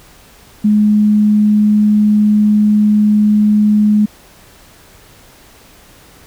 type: tone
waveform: sine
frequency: 210.3 Hz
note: G#3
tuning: 22 cents sharp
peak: -7 dBFS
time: 0.64-4.06 s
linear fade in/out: 10 ms
effects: pink hiss -43 dBFS RMS until 6.26 s